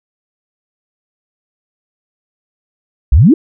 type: exponential sweep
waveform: sine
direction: up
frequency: 52.4 to 361.7 Hz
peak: -3 dBFS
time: 3.12-3.34 s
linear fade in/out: 5 ms
effects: none